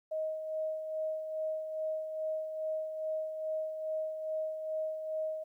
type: tone with tremolo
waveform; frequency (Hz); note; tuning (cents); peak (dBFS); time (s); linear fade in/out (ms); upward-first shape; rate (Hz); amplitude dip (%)
sine; 628; D#5; +16; -31; 0.11-5.44; 10; sine; 2.4; 50
effects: 12-bit